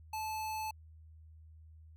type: tone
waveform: square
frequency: 870 Hz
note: A5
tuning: 20 cents flat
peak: -37 dBFS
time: 0.13-0.71 s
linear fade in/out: 5 ms
effects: added 79 Hz sine -53 dBFS peak until 1.96 s